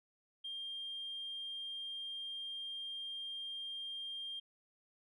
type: tone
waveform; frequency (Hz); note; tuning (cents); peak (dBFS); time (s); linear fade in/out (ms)
sine; 3200; G7; +35; -40; 0.44-4.4; 10
effects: tanh soft clip ceiling -36 dBFS